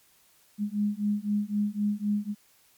sine beating tone pair, 205.1 / 209 Hz, G#3 / G#3, -21 / +11 cents, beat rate 3.9 Hz, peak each -28 dBFS, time 0.58-2.35 s, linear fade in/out 50 ms, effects white hiss -62 dBFS RMS until 2.77 s + MP3 96 kbps

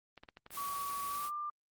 clicks, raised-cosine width 0.3 ms, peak -35 dBFS, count 6, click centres 0.177 / 0.235 / 0.288 / 0.371 / 0.464 / 0.506 s
white noise, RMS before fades -44 dBFS, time 0.5-1.31 s, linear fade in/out 50 ms
sine tone with pitch glide, 1133 to 1192.1 Hz, C#6 to D6, +37 to +26 cents, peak -36 dBFS, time 0.57-1.5 s, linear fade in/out 5 ms, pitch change +89 cents, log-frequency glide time 1.08-1.31 s
effects Opus 24 kbps

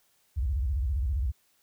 sine tone with vibrato, 66 Hz, C2, 16 cents sharp, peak -25 dBFS, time 0.36-1.32 s, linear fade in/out 20 ms, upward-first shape square, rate 15 Hz, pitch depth 260 cents each way, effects white hiss -68 dBFS RMS until 1.62 s

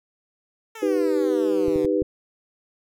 10% pulse exponential sweep, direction down, 456.6 to 140.8 Hz, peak -28 dBFS, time 0.75-1.86 s, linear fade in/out 5 ms
sine chord, Eb augmented, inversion none, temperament equal, 311.1 / 392 / 493.9 Hz, Eb4 / G4 / B4, 0 / 0 / 0 cents, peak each -23 dBFS, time 0.82-2.03 s, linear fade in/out 10 ms
clicks, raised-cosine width 5 ms, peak -20 dBFS, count 4, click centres 1.682 / 1.759 / 1.848 / 2.021 s
effects none

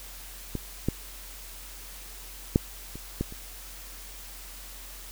clicks, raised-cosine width 3 ms, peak -17 / -11 / -6 / -26 / -14 / -30 dBFS, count 6, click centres 0.553 / 0.886 / 2.559 / 2.956 / 3.21 / 3.324 s, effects added 44 Hz sine -45 dBFS peak until 5.11 s + white hiss -45 dBFS RMS until 5.11 s

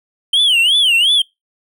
triangle tone with vibrato, 3068 Hz, G7, 38 cents flat, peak -8 dBFS, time 0.33-1.22 s, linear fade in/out 5 ms, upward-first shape sine, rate 2.8 Hz, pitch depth 220 cents each way, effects noise-tail reverb RT60 0.2 s tail -25 dB re dry

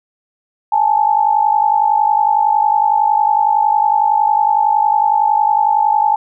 sine tone pair together, 830.6 / 881.5 Hz, G#5 / A5, 0 / +3 cents, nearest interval minor second, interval 103 cents, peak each -13 dBFS, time 0.72-6.16 s, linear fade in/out 5 ms, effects none

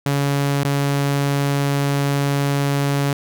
sawtooth tone with dropouts, 141 Hz, C#3, 30 cents sharp, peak -13 dBFS, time 0.06-3.13 s, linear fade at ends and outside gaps 2 ms, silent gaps 0.634-0.647 s, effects none

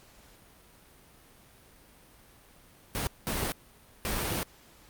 pink noise bursts at uneven times, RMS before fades -31 dBFS, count 3, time 2.95-3.07 / 3.27-3.52 / 4.05-4.43 s, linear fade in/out 0 ms, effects pink hiss -57 dBFS RMS until 4.89 s + Opus 48 kbps

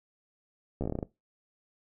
slowing click train, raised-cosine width 2 ms, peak -19 dBFS, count 10, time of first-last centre 0.81-1.028 s, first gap 13 ms, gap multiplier 1.15, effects noise-tail reverb RT60 0.2 s tail -19 dB re dry

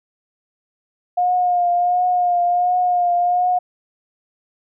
sine tone with vibrato, 713 Hz, F5, 36 cents sharp, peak -14 dBFS, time 1.17-3.59 s, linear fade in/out 10 ms, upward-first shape triangle, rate 1.4 Hz, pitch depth 33 cents each way, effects none

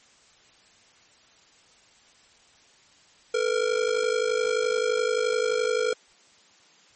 square ring-modulated tone, 466.2 Hz, A#4, in tune, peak -20 dBFS, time 3.34-5.93 s, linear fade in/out 2 ms, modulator 25.8 Hz, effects white hiss -57 dBFS RMS until 6.95 s + MP3 32 kbps

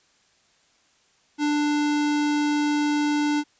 square tone, 295.5 Hz, D4, 11 cents sharp, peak -21 dBFS, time 1.38-3.44 s, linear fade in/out 50 ms, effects white hiss -62 dBFS RMS until 3.59 s + resampled to 16000 Hz

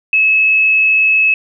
sine tone with frequency modulation, 2588 Hz, E7, 32 cents flat, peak -8 dBFS, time 0.13-1.34 s, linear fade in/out 2 ms, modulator 26 Hz, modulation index 0.27, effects none

